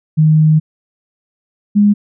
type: tone pair in turn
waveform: sine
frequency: 155.56 / 205.7 Hz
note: D#3 / G#3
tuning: 0 / -16 cents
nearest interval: perfect fourth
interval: 484 cents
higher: second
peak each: -6 dBFS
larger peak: neither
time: 0.17-0.6 / 1.75-1.94 s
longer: first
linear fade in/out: 20 ms
effects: none